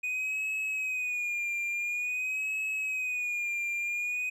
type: tone with vibrato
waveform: triangle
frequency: 2479 Hz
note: D#7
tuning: 7 cents flat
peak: -28 dBFS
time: 0.03-4.3 s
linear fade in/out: 10 ms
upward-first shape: sine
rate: 0.48 Hz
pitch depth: 65 cents each way
effects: none